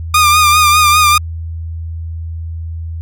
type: tone with vibrato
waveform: sawtooth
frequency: 1212 Hz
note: D#6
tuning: 46 cents flat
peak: -3 dBFS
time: 0.14-1.18 s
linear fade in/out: 5 ms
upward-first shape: triangle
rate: 5 Hz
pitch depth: 52 cents each way
effects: added 82 Hz sine -20 dBFS peak until 3.01 s